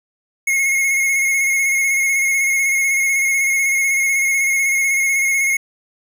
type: tone with vibrato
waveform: square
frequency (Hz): 2166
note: C#7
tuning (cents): -41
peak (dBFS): -15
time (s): 0.47-5.57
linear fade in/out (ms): 5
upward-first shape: square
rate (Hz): 16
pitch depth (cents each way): 24
effects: none